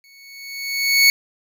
25% pulse tone with exponential growth, 2217 Hz, C#7, in tune, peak -5 dBFS, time 0.04-1.1 s, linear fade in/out 1 ms, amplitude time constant 230 ms, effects none

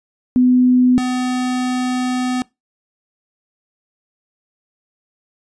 sine / square tone pair in turn, 250.9 / 252 Hz, B3 / B3, +28 / +35 cents, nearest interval unison, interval 7 cents, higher second, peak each -9 / -18 dBFS, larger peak first, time 0.36-0.98 / 0.98-2.42 s, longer second, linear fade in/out 0 ms, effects noise-tail reverb RT60 0.2 s tail -22 dB re dry + resampled to 22050 Hz

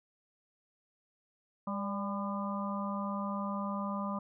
harmonic tone with a mistuned harmonic, 201.3 Hz, G3, 46 cents sharp, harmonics 1 / 3 / 4 / 5 / 6, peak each -35 / -42 / -48 / -40 / -41 dBFS, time 1.67-4.19 s, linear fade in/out 5 ms, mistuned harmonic 3, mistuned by -48 cents, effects none

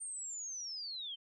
sine linear sweep, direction down, 8870 to 3062 Hz, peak -40 dBFS, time 0-1.16 s, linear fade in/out 20 ms, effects none

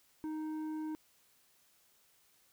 sine tone with tanh clipping, 311.1 Hz, D#4, in tune, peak -38 dBFS, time 0.24-0.95 s, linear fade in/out 0 ms, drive 8 dB, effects white hiss -69 dBFS RMS until 2.52 s

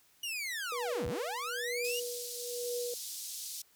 sawtooth linear two-way sweep, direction down then up, 2930 to 53 to 2930 Hz, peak -32 dBFS, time 0.23-2 s, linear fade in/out 5 ms, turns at 1.07 s
sine tone with tremolo, 484.9 Hz, B4, 32 cents flat, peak -33 dBFS, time 0.72-2.94 s, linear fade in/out 2 ms, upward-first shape triangle, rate 1.1 Hz, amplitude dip 85%
pink band-pass noise, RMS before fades -42 dBFS, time 1.84-3.62 s, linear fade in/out 5 ms, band 4300 to 15000 Hz, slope 24 dB/octave
effects white hiss -66 dBFS RMS until 3.75 s

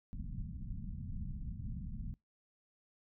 pink low-pass noise, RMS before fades -42 dBFS, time 0.13-2.14 s, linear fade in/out 0 ms, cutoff 220 Hz, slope 48 dB/octave, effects noise-tail reverb RT60 0.2 s tail -25 dB re dry

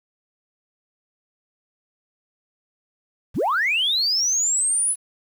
sine linear sweep, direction up, 32.7 to 10280 Hz, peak -17 dBFS, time 3.34-4.96 s, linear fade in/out 50 ms, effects tanh soft clip ceiling -14 dBFS + 8-bit

